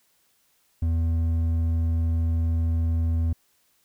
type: tone with hard clipping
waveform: sine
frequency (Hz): 82.41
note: E2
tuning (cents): 0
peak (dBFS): -22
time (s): 0.82-3.33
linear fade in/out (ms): 5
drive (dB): 5
effects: white hiss -66 dBFS RMS until 3.84 s